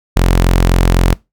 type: tone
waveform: sawtooth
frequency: 43.94 Hz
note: F1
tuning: 11 cents sharp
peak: -4 dBFS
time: 0.16-1.14 s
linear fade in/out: 10 ms
effects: noise-tail reverb RT60 0.2 s tail -22 dB re dry